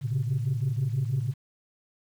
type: tone cluster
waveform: sine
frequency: 112.9 / 132.4 / 138.5 Hz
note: A2 / C3 / C#3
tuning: +45 / +21 / -1 cents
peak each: -28 dBFS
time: 0.01-1.34 s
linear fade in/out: 50 ms
effects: tanh soft clip ceiling -19 dBFS + 9-bit